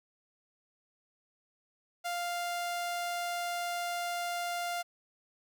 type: tone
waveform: sawtooth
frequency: 698.5 Hz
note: F5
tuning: in tune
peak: -29 dBFS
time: 2.04-4.83 s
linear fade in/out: 20 ms
effects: none

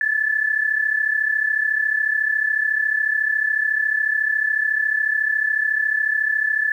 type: tone pair together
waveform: sine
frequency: 1713 / 1747 Hz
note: A6 / A6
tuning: -47 / -13 cents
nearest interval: unison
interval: 34 cents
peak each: -22 / -19 dBFS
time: 0.01-6.72 s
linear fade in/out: 2 ms
effects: 9-bit

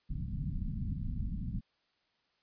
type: low-pass noise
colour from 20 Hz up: pink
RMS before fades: -36 dBFS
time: 0.09-1.61 s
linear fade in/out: 20 ms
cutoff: 230 Hz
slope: 48 dB/octave
effects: white hiss -75 dBFS RMS until 2.42 s + resampled to 11025 Hz

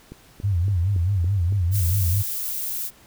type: click train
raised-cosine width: 3 ms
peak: -24 dBFS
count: 6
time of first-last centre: 0.12-1.524 s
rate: 3.56 Hz
type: tone with vibrato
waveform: sine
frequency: 92.8 Hz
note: F#2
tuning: 6 cents sharp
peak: -18 dBFS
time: 0.43-2.23 s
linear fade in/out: 20 ms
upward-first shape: sine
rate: 4.7 Hz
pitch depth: 170 cents each way
type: noise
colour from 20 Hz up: violet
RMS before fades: -28 dBFS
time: 1.71-2.91 s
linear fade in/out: 50 ms
effects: pink hiss -52 dBFS RMS until 3.06 s

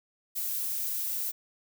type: noise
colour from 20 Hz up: violet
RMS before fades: -32 dBFS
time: 0.35-1.32 s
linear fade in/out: 20 ms
effects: none

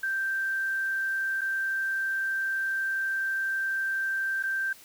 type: tone with dropouts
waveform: sine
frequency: 1568 Hz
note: G6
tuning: in tune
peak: -26 dBFS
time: 0.03-4.73 s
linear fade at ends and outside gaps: 5 ms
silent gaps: 1.41-1.415 / 4.427-4.435 s
effects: white hiss -52 dBFS RMS until 4.84 s

